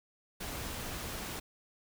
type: noise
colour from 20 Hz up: pink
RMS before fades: -40 dBFS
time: 0.4-1.4 s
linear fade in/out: 10 ms
effects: none